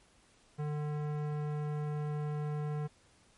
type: tone with tanh clipping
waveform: sine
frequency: 149.3 Hz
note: D3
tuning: 29 cents sharp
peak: -35 dBFS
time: 0.58-2.88 s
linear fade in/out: 20 ms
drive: 18 dB
effects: pink hiss -65 dBFS RMS until 3.37 s + MP3 48 kbps